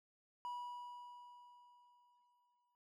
triangle tone with exponential decay, 975 Hz, B5, 23 cents flat, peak -39 dBFS, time 0.45-2.75 s, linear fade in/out 0 ms, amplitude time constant 500 ms, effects none

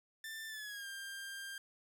sawtooth tone with pitch glide, 1779 to 1594.1 Hz, A6 to G6, +19 to +29 cents, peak -40 dBFS, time 0.24-1.58 s, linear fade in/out 2 ms, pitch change -190 cents, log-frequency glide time 0.48-0.87 s, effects 11-bit

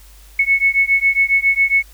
sine beating tone pair, 2200 / 2207.3 Hz, C#7 / C#7, -14 / -8 cents, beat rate 7.3 Hz, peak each -15 dBFS, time 0.39-1.83 s, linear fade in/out 5 ms, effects added 50 Hz sine -41 dBFS peak until 1.93 s + white hiss -48 dBFS RMS until 1.93 s

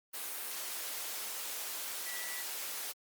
sine tone in noise, 1958 Hz, B6, 15 cents flat, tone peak -44 dBFS, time 2.05-2.43 s, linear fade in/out 20 ms, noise white, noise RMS -40 dBFS, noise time 0.13-2.93 s, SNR -7 dB, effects high-pass 400 Hz 12 dB/octave + Opus 32 kbps

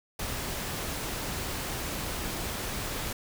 pink noise, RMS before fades -34 dBFS, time 0.19-3.13 s, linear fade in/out 5 ms, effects none

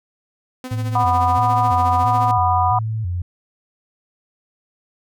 sawtooth tone with tremolo, 255.4 Hz, C4, 42 cents flat, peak -23 dBFS, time 0.64-2.31 s, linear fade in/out 0 ms, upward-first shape sine, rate 14 Hz, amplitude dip 65%
sine tone with vibrato, 99 Hz, G2, 18 cents sharp, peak -20 dBFS, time 0.71-3.22 s, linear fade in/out 5 ms, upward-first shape square, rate 1.5 Hz, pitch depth 190 cents each way
sine chord, B major, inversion second, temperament equal with one note detuned, 740 / 987.8 / 1220.3 Hz, F#5 / B5 / D#6, 0 / 0 / -34 cents, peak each -18 / -18 / -22 dBFS, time 0.95-2.79 s, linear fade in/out 5 ms
effects none

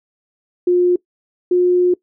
sine tone pair in turn, 356.4 / 358.4 Hz, F4 / F4, +35 / +45 cents, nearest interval unison, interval 10 cents, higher second, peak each -10 dBFS, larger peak neither, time 0.67-0.96 / 1.51-1.94 s, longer second, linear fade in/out 5 ms, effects noise-tail reverb RT60 0.1 s tail -21 dB re dry

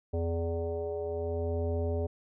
sine tone with frequency modulation, 250.2 Hz, B3, 23 cents sharp, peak -29 dBFS, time 0.13-2.07 s, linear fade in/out 10 ms, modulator 167 Hz, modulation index 2.1, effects none

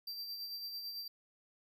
square tone with tremolo, 4699 Hz, D8, in tune, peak -40 dBFS, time 0.07-1.08 s, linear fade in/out 5 ms, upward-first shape sine, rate 9 Hz, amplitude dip 40%, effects none

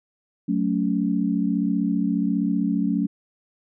sine chord, F# minor, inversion none, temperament equal with one note detuned, 185 / 220 / 281.4 Hz, F#3 / A3 / C#4, 0 / 0 / +26 cents, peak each -24 dBFS, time 0.48-3.07 s, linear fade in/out 10 ms, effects none

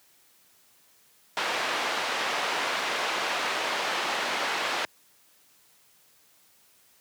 pink band-pass noise, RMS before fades -29 dBFS, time 1.37-4.85 s, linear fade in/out 0 ms, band 650 to 3700 Hz, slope 12 dB/octave, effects white hiss -61 dBFS RMS until 7 s + high-pass 80 Hz 12 dB/octave

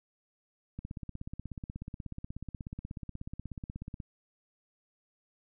click train, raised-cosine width 5 ms, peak -27 dBFS, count 54, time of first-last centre 0.79-4.002 s, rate 16.5 Hz, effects none

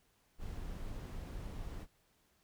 brown noise, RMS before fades -43 dBFS, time 0.38-1.87 s, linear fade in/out 50 ms, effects pink hiss -73 dBFS RMS until 2.43 s

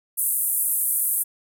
white band-pass noise, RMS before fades -23 dBFS, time 0.17-1.24 s, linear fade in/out 20 ms, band 9100 to 14000 Hz, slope 48 dB/octave, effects none

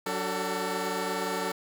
15% pulse tone cluster, 185.4 / 290.9 / 379.3 / 446.2 Hz, F#3 / D4 / F#4 / A4, +4 / -16 / +43 / +24 cents, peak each -29 / -30 / -33 / -25 dBFS, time 0.06-1.52 s, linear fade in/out 5 ms, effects none

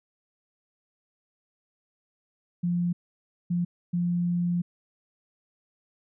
sine tone bursts at uneven times, 174.61 Hz, F3, in tune, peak -23 dBFS, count 3, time 2.63-2.93 / 3.5-3.65 / 3.93-4.62 s, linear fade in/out 10 ms, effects none

